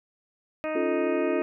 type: harmonic tone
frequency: 311.1 Hz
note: D#4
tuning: in tune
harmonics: 1 / 2 / 3 / 4 / 5 / 6 / 7 / 8 / 9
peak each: -34 / -29 / -42 / -38 / -44 / -42 / -45 / -40 / -53 dBFS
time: 0.64-1.42 s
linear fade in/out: 0 ms
type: chord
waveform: sine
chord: Db augmented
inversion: none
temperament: equal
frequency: 277.2 / 349.2 / 440 Hz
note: Db4 / F4 / A4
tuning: 0 / 0 / 0 cents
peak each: -30 / -27 / -30 dBFS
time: 0.75-1.42 s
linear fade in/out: 5 ms
effects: none

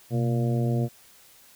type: harmonic tone with a mistuned harmonic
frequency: 116.8 Hz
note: A#2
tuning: 4 cents sharp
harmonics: 1 / 2 / 3 / 4 / 5 / 6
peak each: -23 / -29 / -33 / -35 / -37 / -39 dBFS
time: 0.1-0.89 s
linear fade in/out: 50 ms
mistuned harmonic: 1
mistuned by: +120 cents
effects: white hiss -54 dBFS RMS until 1.55 s

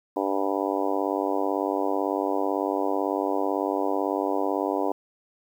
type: harmonic tone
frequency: 98 Hz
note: G2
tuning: in tune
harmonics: 3 / 4 / 5 / 6 / 7 / 8 / 9 / 10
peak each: -29 / -30 / -31 / -32 / -32 / -33 / -34 / -34 dBFS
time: 0.16-4.92 s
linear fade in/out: 5 ms
effects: 9-bit

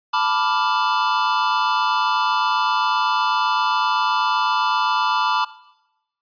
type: chord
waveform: square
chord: B half-diminished seventh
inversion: third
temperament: equal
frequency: 880 / 987.8 / 1174.7 / 1396.9 Hz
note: A5 / B5 / D6 / F6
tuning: 0 / 0 / 0 / 0 cents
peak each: -24 / -22 / -23 / -27 dBFS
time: 0.13-5.45 s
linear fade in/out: 10 ms
effects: noise-tail reverb RT60 0.9 s tail -18 dB re dry + resampled to 11025 Hz

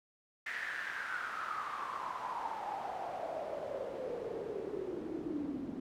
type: noise with band-pass filter sweep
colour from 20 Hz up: pink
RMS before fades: -40 dBFS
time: 0.46-5.8 s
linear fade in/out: 5 ms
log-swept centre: 1900 to 260 Hz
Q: 7.1
effects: none

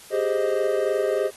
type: chord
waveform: triangle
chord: Ab major seventh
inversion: third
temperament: equal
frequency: 392 / 415.3 / 523.3 / 622.3 Hz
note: G4 / Ab4 / C5 / Eb5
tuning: 0 / 0 / 0 / 0 cents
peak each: -24 dBFS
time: 0.1-1.31 s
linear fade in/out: 50 ms
effects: white hiss -46 dBFS RMS until 1.36 s + AAC 32 kbps

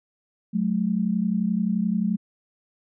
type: tone pair together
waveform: sine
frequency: 185 / 216.5 Hz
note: F#3 / A3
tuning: 0 / -28 cents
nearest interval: minor third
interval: 272 cents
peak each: -24 / -23 dBFS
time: 0.53-2.17 s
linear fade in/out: 20 ms
effects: none

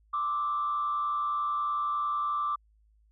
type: tone with frequency modulation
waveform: sine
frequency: 1174.7 Hz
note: D6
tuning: in tune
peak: -26 dBFS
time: 0.13-2.56 s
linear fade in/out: 10 ms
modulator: 111 Hz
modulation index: 0.59
effects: tanh soft clip ceiling -22 dBFS + added 53 Hz sine -61 dBFS peak until 3.11 s

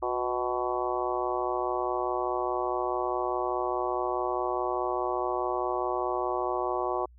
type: harmonic tone with a mistuned harmonic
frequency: 124.8 Hz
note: B2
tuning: 19 cents sharp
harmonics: 3 / 4 / 5 / 6 / 7 / 8 / 9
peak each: -32 / -36 / -34 / -34 / -36 / -36 / -35 dBFS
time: 0.02-7.06 s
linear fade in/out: 10 ms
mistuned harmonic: 3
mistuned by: -42 cents
effects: added 60 Hz sine -51 dBFS peak until 7.18 s

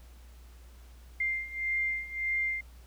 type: beating tone pair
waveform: sine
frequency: 2100 / 2101.7 Hz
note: C7 / C7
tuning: +6 / +7 cents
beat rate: 1.7 Hz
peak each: -34 / -31 dBFS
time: 1.2-2.61 s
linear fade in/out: 5 ms
effects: added 60 Hz sine -49 dBFS peak until 2.86 s + pink hiss -61 dBFS RMS until 2.86 s

